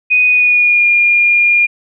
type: tone with pitch glide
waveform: sine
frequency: 2489 to 2415 Hz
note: D#7 to D7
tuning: 0 to +48 cents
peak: -7 dBFS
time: 0.1-1.67 s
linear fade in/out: 20 ms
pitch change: -52 cents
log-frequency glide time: 0.25-0.87 s
effects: none